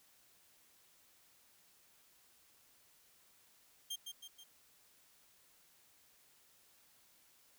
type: tone with echo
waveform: sawtooth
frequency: 3189 Hz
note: G7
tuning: 29 cents sharp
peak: -36 dBFS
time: 3.9-3.96 s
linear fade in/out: 10 ms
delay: 160 ms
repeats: 3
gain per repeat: -5 dB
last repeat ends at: 4.44 s
effects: white hiss -68 dBFS RMS until 7.58 s